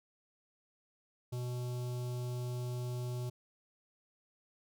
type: tone with notch filter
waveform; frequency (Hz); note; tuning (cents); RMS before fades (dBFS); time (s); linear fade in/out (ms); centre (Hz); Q
square; 123.47; B2; 0; -38; 1.32-3.3; 10; 1800; 0.58
effects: none